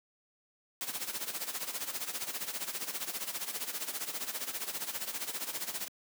white noise with tremolo, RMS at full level -35 dBFS, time 0.81-5.88 s, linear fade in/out 0 ms, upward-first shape sine, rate 15 Hz, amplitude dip 75%, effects high-pass 200 Hz 12 dB/octave

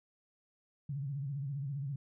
sine tone with vibrato, 139.4 Hz, C#3, 10 cents sharp, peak -35 dBFS, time 0.89-1.96 s, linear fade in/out 5 ms, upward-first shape sine, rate 15 Hz, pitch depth 110 cents each way, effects none

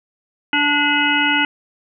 harmonic tone with a mistuned harmonic, 291.8 Hz, D4, 11 cents flat, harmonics 1 / 3 / 5 / 7 / 9 / 10, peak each -22 / -22 / -19 / -21 / -22 / -21 dBFS, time 0.53-1.45 s, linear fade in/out 2 ms, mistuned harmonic 9, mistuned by -41 cents, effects none

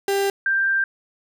35% pulse / sine tone pair in turn, 396 / 1579 Hz, G4 / G6, +18 / +12 cents, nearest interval 2 octaves, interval 2394 cents, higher second, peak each -17 dBFS, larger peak neither, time 0.08-0.3 / 0.46-0.84 s, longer second, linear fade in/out 2 ms, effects none

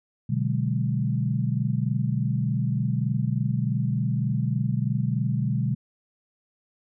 sine chord, G# half-diminished seventh, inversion first, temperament equal, 123.47 / 146.83 / 185 / 207.7 Hz, B2 / D3 / F#3 / G#3, 0 / 0 / 0 / 0 cents, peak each -25 / -27 / -31 / -30 dBFS, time 0.29-5.75 s, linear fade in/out 10 ms, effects none

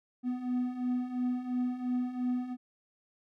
triangle beating tone pair, 246.9 / 249.8 Hz, B3 / B3, 0 / +20 cents, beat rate 2.9 Hz, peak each -34 / -29 dBFS, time 0.23-2.57 s, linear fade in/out 50 ms, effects none

